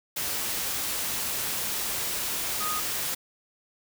sine tone in noise, 1243 Hz, D#6, 2 cents flat, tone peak -30 dBFS, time 2.6-2.8 s, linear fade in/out 10 ms, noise white, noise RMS -30 dBFS, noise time 0.16-3.15 s, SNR -3 dB, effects none

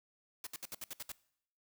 white noise bursts, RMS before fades -43 dBFS, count 8, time 0.44-1.119 s, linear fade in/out 2 ms, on 28 ms, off 65 ms, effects noise-tail reverb RT60 0.7 s tail -21 dB re dry

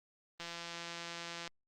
click train, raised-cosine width 0.2 ms, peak -26 dBFS, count 184, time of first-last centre 0.4-1.476 s, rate 170 Hz, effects Opus 32 kbps

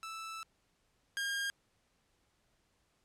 sawtooth tone pair in turn, 1318.5 / 1615 Hz, E6 / G#6, 0 / -49 cents, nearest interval major third, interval 351 cents, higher second, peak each -38 / -30 dBFS, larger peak second, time 0.03-0.43 / 1.17-1.5 s, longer first, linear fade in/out 0 ms, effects pink hiss -75 dBFS RMS until 3.04 s + low-pass 10000 Hz 12 dB/octave

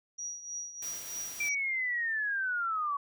sine tone with tremolo, 5770 Hz, F#8, 44 cents flat, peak -34 dBFS, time 0.18-1.55 s, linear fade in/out 10 ms, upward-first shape triangle, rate 3.2 Hz, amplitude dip 75%
white noise, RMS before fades -45 dBFS, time 0.82-1.49 s, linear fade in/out 5 ms
sine linear sweep, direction down, 2363 to 1115 Hz, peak -29 dBFS, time 1.4-2.97 s, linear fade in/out 5 ms
effects none

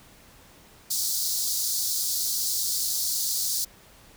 pink high-pass noise, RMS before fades -27 dBFS, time 0.9-3.65 s, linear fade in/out 10 ms, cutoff 4200 Hz, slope 48 dB/octave, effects pink hiss -53 dBFS RMS until 4.16 s

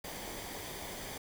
pink noise with comb filter, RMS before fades -43 dBFS, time 0.04-1.18 s, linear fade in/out 5 ms, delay 0.74 ms, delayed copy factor -0.5, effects none

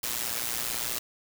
white noise with amplitude modulation, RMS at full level -28 dBFS, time 0.03-0.99 s, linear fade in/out 5 ms, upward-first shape sine, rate 118 Hz, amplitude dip 80%, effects none

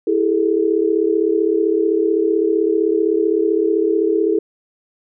sine tone cluster, 330.4 / 402.3 / 438 Hz, E4 / G4 / A4, +4 / +45 / -8 cents, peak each -18 dBFS, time 0.07-4.39 s, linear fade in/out 5 ms, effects none

